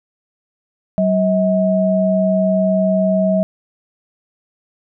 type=tone pair together; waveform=sine; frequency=190 / 639.1 Hz; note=F#3 / D#5; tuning=+46 / +46 cents; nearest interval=octave + major sixth; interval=2100 cents; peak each=-15 dBFS; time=0.98-3.43 s; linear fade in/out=0 ms; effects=none